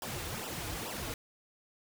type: noise with flanger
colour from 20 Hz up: pink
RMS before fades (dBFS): -39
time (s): 0.02-1.14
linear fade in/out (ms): 2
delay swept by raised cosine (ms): 0.46 to 5.36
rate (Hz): 2.3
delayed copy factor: -0.95
effects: none